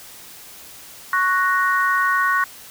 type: chord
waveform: sine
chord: F# major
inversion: second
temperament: equal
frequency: 1108.7 / 1480 / 1864.7 Hz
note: C#6 / F#6 / A#6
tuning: 0 / 0 / 0 cents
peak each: -19 / -20 / -22 dBFS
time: 1.13-2.44 s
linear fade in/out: 2 ms
effects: white hiss -41 dBFS RMS until 2.7 s